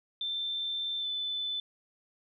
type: tone with pitch glide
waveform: sine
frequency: 3558 to 3511 Hz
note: A7 to A7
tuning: +19 to -4 cents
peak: -31 dBFS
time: 0.21-1.6 s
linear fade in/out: 2 ms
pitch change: -23 cents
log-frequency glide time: 0.99-1.07 s
effects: none